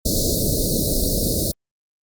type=band-stop noise; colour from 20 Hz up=pink; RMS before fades=-20 dBFS; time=0.05-1.52 s; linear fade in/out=10 ms; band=640 to 3900 Hz; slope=96 dB/octave; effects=Opus 32 kbps